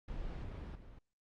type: noise with level steps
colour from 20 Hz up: brown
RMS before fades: -43 / -52 dBFS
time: 0.08-0.99 s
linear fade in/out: 5 ms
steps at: 0.75 s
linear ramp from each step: 5 ms
effects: low-pass 4000 Hz 12 dB/octave + Opus 48 kbps